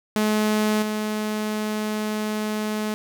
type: tone with level steps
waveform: sawtooth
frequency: 213.6 Hz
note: G#3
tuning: 49 cents sharp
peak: -15 / -20 dBFS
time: 0.16-2.94 s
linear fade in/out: 0 ms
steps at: 0.82 s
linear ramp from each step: 5 ms
effects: none